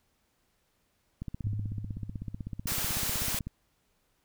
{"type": "click train", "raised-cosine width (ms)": 5, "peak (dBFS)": -24, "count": 37, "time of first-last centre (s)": [1.22, 3.47], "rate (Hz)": 16}
{"type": "tone with exponential decay", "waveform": "sine", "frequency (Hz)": 103.4, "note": "G#2", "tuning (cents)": -7, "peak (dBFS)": -28, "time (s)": [1.44, 3.05], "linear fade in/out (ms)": 5, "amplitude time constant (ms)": 350}
{"type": "noise", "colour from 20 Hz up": "white", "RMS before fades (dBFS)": -32, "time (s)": [2.67, 3.39], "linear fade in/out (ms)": 2}
{"effects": ["pink hiss -73 dBFS RMS until 4.24 s"]}